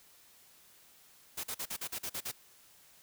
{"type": "noise bursts", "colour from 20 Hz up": "white", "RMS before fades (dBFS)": -38, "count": 9, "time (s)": [1.37, 2.317], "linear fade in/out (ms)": 10, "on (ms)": 67, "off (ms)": 43, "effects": ["white hiss -61 dBFS RMS until 3.02 s"]}